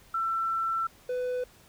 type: tone pair in turn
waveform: sine / triangle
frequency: 1340 / 499.3 Hz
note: E6 / B4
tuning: +28 / +19 cents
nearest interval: octave + perfect fourth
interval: 1709 cents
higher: first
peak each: -26 / -26 dBFS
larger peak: neither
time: 0.14-0.87 / 1.09-1.44 s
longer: first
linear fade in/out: 5 ms
effects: pink hiss -57 dBFS RMS until 1.68 s